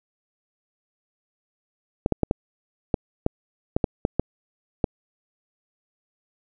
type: clicks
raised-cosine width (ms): 2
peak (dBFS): -6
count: 11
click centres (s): 2.061 / 2.123 / 2.233 / 2.311 / 2.942 / 3.264 / 3.765 / 3.842 / 4.051 / 4.196 / 4.842
effects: none